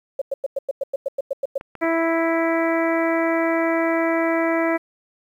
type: tone bursts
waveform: sine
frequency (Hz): 549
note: C#5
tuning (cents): -17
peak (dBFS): -19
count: 12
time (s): 0.19-1.58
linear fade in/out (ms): 5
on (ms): 26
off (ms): 98
type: clicks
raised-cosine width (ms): 0.5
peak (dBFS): -22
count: 3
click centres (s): 1.611 / 1.753 / 1.843
type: harmonic tone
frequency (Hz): 329.6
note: E4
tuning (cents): 0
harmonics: 1 / 2 / 3 / 4 / 5 / 6 / 7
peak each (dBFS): -21 / -22 / -29 / -30 / -32 / -28 / -33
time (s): 1.81-4.78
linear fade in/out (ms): 20
effects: 9-bit